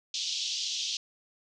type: band-pass noise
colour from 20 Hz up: pink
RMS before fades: -33 dBFS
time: 0.14-0.97 s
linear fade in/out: 2 ms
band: 3000 to 6400 Hz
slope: 48 dB/octave
effects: none